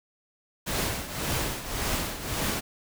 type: noise with tremolo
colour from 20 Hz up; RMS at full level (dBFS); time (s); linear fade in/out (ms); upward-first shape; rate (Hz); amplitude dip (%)
pink; -27; 0.66-2.61; 20; triangle; 1.8; 75
effects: none